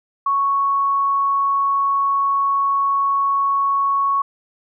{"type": "tone", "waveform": "sine", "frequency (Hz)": 1108.7, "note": "C#6", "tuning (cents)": 0, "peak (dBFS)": -15, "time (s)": [0.26, 4.22], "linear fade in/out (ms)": 5, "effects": []}